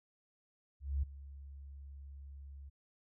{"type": "tone with ADSR envelope", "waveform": "sine", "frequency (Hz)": 69.5, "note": "C#2", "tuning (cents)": 5, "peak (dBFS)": -29, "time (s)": [0.8, 2.7], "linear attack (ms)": 230, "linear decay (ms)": 6, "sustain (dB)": -18, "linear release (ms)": 18, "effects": []}